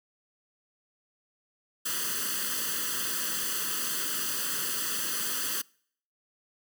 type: noise with comb filter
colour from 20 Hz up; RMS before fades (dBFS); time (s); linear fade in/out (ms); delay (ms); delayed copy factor
white; -31; 1.85-5.62; 10; 0.65; +0.9
effects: noise-tail reverb RT60 0.6 s tail -26 dB re dry + high-pass 200 Hz 12 dB/octave